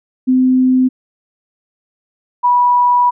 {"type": "tone pair in turn", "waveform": "sine", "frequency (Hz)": [256.7, 977.3], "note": ["C4", "B5"], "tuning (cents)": [-33, -18], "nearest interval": "octave + major seventh", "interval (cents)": 2315, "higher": "second", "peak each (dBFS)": -8, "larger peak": "neither", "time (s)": [[0.27, 0.89], [2.43, 3.11]], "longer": "second", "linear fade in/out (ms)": 20, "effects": []}